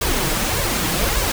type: noise with flanger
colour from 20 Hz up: pink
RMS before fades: -20 dBFS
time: 0.01-1.32 s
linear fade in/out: 5 ms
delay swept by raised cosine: 1.8 to 6.5 ms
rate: 1.7 Hz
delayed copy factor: +0.7
effects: none